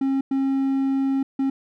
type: tone bursts at uneven times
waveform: triangle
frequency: 270.2 Hz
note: C#4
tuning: 44 cents flat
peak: -17 dBFS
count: 3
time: 0.01-0.21 / 0.31-1.23 / 1.39-1.5 s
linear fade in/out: 5 ms
effects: none